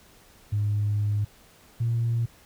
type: tone pair in turn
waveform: sine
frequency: 103.83 / 116.55 Hz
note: G#2 / A#2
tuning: 0 / 0 cents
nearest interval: major second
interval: 200 cents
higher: second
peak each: -21 dBFS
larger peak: neither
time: 0.52-1.25 / 1.8-2.26 s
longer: first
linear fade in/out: 10 ms
effects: tanh soft clip ceiling -18 dBFS + pink hiss -55 dBFS RMS until 2.45 s